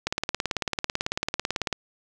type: click train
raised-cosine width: 0.2 ms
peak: -8 dBFS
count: 31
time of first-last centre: 0.07-1.727 s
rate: 18.1 Hz
effects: none